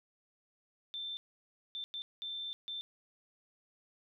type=tone bursts at uneven times; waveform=sine; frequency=3557 Hz; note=A7; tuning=18 cents sharp; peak=-38 dBFS; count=5; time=0.94-1.17 / 1.75-1.84 / 1.94-2.02 / 2.22-2.53 / 2.68-2.81 s; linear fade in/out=0 ms; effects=none